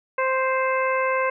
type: harmonic tone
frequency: 523.3 Hz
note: C5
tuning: in tune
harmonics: 1 / 2 / 3 / 4 / 5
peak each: -23 / -24 / -29 / -29 / -33 dBFS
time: 0.18-1.3 s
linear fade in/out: 5 ms
effects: none